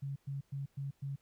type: tone bursts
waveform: sine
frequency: 138.59 Hz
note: C#3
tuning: in tune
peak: -36 dBFS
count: 5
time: 0.02-1.16 s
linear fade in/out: 10 ms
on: 140 ms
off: 110 ms
effects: pink hiss -74 dBFS RMS until 1.21 s